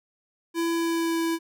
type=tone with pitch glide; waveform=square; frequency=334.5 to 330.7 Hz; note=E4 to E4; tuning=+25 to +6 cents; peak=-24 dBFS; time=0.54-1.39 s; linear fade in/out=50 ms; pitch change=-19 cents; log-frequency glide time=0.71-1.2 s; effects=none